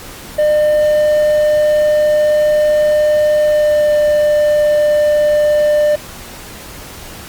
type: tone with pitch glide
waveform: triangle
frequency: 603 to 597.5 Hz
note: D5 to D5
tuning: +46 to +30 cents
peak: -7 dBFS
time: 0.38-5.96 s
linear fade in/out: 10 ms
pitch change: -16 cents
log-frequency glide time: 3.43-3.97 s
effects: pink hiss -32 dBFS RMS until 7.28 s + Opus 48 kbps